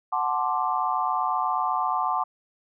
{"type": "chord", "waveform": "sine", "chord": "D dominant seventh", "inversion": "first", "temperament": "equal with one note detuned", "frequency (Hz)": [740, 874.4, 1046.5, 1174.7], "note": ["F#5", "A5", "C6", "D6"], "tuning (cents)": [0, -11, 0, 0], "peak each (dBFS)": -28, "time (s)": [0.12, 2.24], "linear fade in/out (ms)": 10, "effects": []}